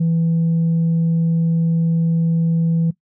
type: tone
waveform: sine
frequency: 165.4 Hz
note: E3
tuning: 6 cents sharp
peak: -12 dBFS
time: 0-2.91 s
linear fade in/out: 10 ms
effects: noise-tail reverb RT60 0.1 s tail -19 dB re dry + tanh soft clip ceiling -12 dBFS